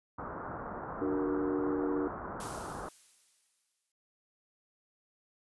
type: low-pass noise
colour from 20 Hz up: white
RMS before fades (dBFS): -41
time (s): 0.18-2.89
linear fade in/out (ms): 5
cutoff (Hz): 1400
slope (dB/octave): 48
type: chord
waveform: sine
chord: D augmented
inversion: none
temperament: equal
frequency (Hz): 293.7 / 370 / 466.2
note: D4 / F#4 / A#4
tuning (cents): 0 / 0 / 0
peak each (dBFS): -32 / -35 / -36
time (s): 1.01-2.08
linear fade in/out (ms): 5
type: noise with exponential decay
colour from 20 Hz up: blue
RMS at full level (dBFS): -41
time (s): 2.4-3.92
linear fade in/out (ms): 2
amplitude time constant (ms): 330
effects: resampled to 24000 Hz